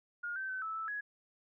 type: tone with pitch steps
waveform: sine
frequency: 1425 / 1549 / 1524 / 1309 / 1316 / 1674 Hz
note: F6 / G6 / G6 / E6 / E6 / G#6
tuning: +34 / -21 / -49 / -13 / -3 / +13 cents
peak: -36 dBFS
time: 0.23-1.01 s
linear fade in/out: 10 ms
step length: 130 ms
effects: none